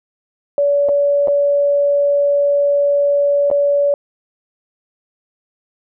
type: tone with dropouts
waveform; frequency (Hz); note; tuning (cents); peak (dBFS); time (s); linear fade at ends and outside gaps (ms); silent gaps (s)
sine; 571; D5; -49; -11; 0.58-3.94; 1; 0.887-0.891 / 1.274-1.282 / 3.502-3.513
effects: none